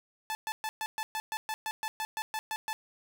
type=tone bursts; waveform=sawtooth; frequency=873 Hz; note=A5; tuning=14 cents flat; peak=-28 dBFS; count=15; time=0.3-2.73 s; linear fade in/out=0 ms; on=50 ms; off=120 ms; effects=none